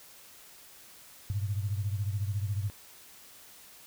sine beating tone pair, 98.8 / 112.8 Hz, G2 / A2, +14 / +44 cents, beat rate 14 Hz, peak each -30 / -35 dBFS, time 1.3-2.7 s, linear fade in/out 0 ms, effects white hiss -53 dBFS RMS until 3.86 s

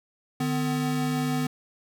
square tone pair together, 150.65 / 253.2 Hz, D3 / B3, +44 / +43 cents, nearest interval major sixth, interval 899 cents, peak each -29 / -27 dBFS, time 0.4-1.47 s, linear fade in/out 5 ms, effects none

